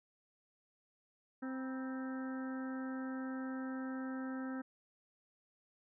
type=harmonic tone with a mistuned harmonic; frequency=261.6 Hz; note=C4; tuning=in tune; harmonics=1 / 2 / 3 / 4 / 5 / 6 / 7; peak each=-39 / -50 / -54 / -58 / -52 / -52 / -58 dBFS; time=1.42-4.62 s; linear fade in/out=10 ms; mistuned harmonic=4; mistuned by=-130 cents; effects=none